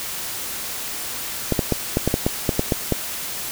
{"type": "clicks", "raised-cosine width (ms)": 2, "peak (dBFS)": -4, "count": 11, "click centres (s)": [1.523, 1.592, 1.723, 1.971, 2.076, 2.141, 2.265, 2.492, 2.594, 2.722, 2.923], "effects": ["white hiss -29 dBFS RMS until 3.51 s"]}